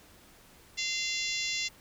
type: harmonic tone with a mistuned harmonic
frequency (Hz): 690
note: F5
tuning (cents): -21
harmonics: 3 / 4 / 5 / 6 / 7 / 8 / 9 / 10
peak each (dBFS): -36 / -37 / -38 / -39 / -39 / -40 / -41 / -41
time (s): 0.77-1.69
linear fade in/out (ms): 20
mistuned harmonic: 10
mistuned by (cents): +50
effects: pink hiss -57 dBFS RMS until 1.8 s